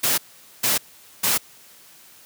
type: noise bursts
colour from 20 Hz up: white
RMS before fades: -20 dBFS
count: 3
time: 0.03-1.38 s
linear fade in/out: 10 ms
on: 150 ms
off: 450 ms
effects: white hiss -49 dBFS RMS until 2.25 s + high-pass 80 Hz 12 dB/octave